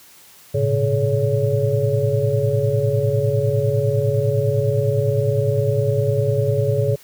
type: tone cluster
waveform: sine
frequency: 107.3 / 117.2 / 137.2 / 423.9 / 563 Hz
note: A2 / A#2 / C#3 / G#4 / C#5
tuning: -43 / +10 / -17 / +35 / +27 cents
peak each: -22 dBFS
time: 0.54-6.96 s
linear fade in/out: 10 ms
effects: white hiss -47 dBFS RMS until 7.03 s + high-pass 60 Hz 12 dB/octave